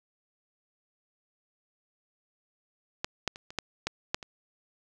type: clicks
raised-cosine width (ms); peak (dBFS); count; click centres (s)
0.2; -12 / -10 / -26 / -26 / -12 / -12 / -9 / -24; 8; 3.045 / 3.277 / 3.359 / 3.505 / 3.587 / 3.87 / 4.145 / 4.228
effects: none